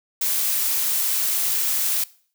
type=noise; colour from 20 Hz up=blue; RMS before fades=-22 dBFS; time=0.21-2.04 s; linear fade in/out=5 ms; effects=noise-tail reverb RT60 0.5 s tail -21 dB re dry